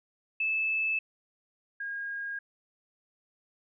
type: tone pair in turn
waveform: sine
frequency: 2619 / 1627.6 Hz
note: E7 / G#6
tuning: -12 / -35 cents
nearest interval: minor sixth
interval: 823 cents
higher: first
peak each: -26 / -33 dBFS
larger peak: first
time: 0.4-0.99 / 1.8-2.39 s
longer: neither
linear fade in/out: 5 ms
effects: none